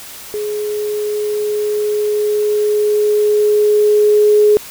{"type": "tone with level ramp", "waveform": "sine", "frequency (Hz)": 420, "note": "G#4", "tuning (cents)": 19, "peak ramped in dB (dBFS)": [-18, -6], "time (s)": [0.34, 4.57], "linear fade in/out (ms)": 0, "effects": ["white hiss -33 dBFS RMS until 4.7 s"]}